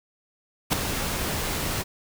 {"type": "noise with ADSR envelope", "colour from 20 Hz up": "pink", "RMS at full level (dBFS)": -19, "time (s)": [0.7, 1.84], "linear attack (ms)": 30, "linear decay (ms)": 4, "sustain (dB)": -9, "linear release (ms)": 32, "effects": []}